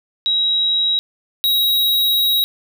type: tone pair in turn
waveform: sine / square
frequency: 3843 / 3829 Hz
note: B7 / A#7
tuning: -48 / +46 cents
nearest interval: unison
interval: 6 cents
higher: first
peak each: -14 dBFS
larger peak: neither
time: 0.26-0.99 / 1.44-2.44 s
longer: second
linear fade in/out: 0 ms
effects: none